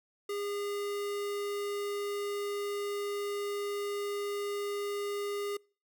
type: tone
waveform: square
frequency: 407.1 Hz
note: G#4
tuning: 35 cents flat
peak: -34 dBFS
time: 0.29-5.57 s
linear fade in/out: 5 ms
effects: noise-tail reverb RT60 0.4 s tail -26 dB re dry